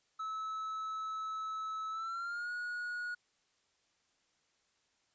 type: tone with pitch glide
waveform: triangle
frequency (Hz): 1300 to 1450.8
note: E6 to F#6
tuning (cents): -24 to -34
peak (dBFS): -35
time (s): 0.19-3.15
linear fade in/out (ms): 10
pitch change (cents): +190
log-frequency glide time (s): 1.9-2.51
effects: white hiss -75 dBFS RMS until 5.14 s + resampled to 16000 Hz